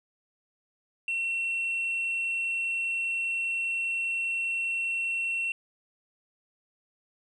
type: tone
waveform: sine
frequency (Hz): 2715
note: F7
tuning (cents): -50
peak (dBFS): -25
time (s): 1.08-5.52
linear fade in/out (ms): 2
effects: tanh soft clip ceiling -25 dBFS